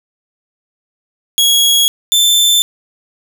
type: tone pair in turn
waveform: sawtooth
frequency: 3322 / 3544 Hz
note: G#7 / A7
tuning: 0 / +12 cents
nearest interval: minor second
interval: 112 cents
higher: second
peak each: -5 dBFS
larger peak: neither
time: 1.38-1.88 / 2.12-2.62 s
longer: neither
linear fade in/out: 0 ms
effects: none